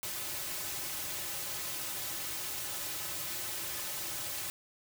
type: noise with comb filter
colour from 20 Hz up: white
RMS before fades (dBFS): -38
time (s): 0.03-4.5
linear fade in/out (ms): 0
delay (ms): 4.3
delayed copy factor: -0.7
effects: none